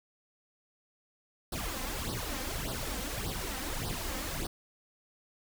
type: noise with flanger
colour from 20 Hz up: pink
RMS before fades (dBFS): -36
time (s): 1.52-4.47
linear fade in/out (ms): 5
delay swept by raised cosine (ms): 0.21 to 3.91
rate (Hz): 1.7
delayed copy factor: +0.8
effects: none